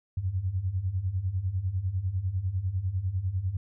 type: beating tone pair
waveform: sine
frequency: 87.31 / 97.31 Hz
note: F2 / G2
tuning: 0 / -12 cents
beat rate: 10 Hz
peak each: -32 / -28 dBFS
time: 0.17-3.57 s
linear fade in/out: 5 ms
effects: none